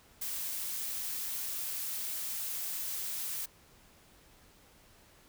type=noise; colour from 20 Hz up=blue; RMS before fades=-37 dBFS; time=0.21-3.46 s; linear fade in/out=10 ms; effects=pink hiss -61 dBFS RMS until 5.28 s